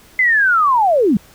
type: linear sweep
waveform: sine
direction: down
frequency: 2069 to 174.61 Hz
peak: -10 dBFS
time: 0.19-1.17 s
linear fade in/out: 2 ms
effects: pink hiss -46 dBFS RMS until 1.34 s